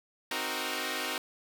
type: chord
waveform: 5% pulse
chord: C half-diminished seventh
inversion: none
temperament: equal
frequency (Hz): 261.6 / 311.1 / 370 / 466.2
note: C4 / Eb4 / Gb4 / Bb4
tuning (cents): 0 / 0 / 0 / 0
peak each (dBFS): -26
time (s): 0.31-1.18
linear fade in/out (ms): 2
effects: none